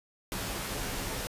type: noise with comb filter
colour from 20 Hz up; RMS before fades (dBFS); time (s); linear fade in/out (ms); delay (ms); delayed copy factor
pink; -35; 0.32-1.27; 0; 13; -0.55
effects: resampled to 32000 Hz